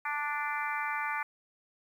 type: harmonic tone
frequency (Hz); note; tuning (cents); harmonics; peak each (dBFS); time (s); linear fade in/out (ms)
293.7; D4; 0; 3 / 4 / 5 / 6 / 7 / 8; -36 / -37 / -38 / -39 / -39 / -40; 0.05-1.23; 5
effects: 10-bit